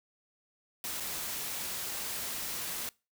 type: noise with dropouts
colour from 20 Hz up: white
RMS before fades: -37 dBFS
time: 0.84-2.89 s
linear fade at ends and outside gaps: 1 ms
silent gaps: 1.001-1.005 s
effects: noise-tail reverb RT60 0.3 s tail -24 dB re dry